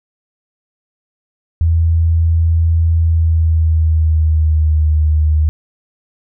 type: tone with pitch glide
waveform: sine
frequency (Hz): 82.41 to 76.89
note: E2 to D#2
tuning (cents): 0 to -20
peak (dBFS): -9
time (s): 1.61-5.49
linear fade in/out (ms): 0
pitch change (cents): -120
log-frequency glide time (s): 2.97-4.9
effects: none